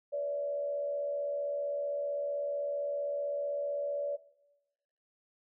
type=tone with frequency modulation; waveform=sine; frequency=574 Hz; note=D5; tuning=40 cents flat; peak=-31 dBFS; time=0.12-4.17 s; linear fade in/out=20 ms; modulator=75.6 Hz; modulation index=0.44; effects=noise-tail reverb RT60 1.0 s tail -20 dB re dry